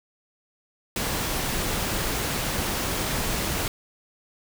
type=noise; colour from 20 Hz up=pink; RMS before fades=-27 dBFS; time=0.96-3.68 s; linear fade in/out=2 ms; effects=none